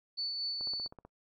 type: tone with tremolo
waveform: sine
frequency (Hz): 4480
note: C#8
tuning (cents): +18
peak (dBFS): -32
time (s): 0.17-0.88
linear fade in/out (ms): 20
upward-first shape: sine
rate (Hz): 4.3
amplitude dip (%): 30
type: click train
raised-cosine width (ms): 1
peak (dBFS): -35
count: 8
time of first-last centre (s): 0.61-1.05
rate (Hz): 15.9
effects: noise-tail reverb RT60 0.1 s tail -26 dB re dry